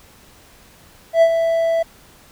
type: tone with ADSR envelope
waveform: triangle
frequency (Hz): 661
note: E5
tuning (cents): +5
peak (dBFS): -5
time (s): 1.13-1.83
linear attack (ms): 89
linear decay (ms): 66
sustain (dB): -8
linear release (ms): 9
effects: pink hiss -48 dBFS RMS until 2.31 s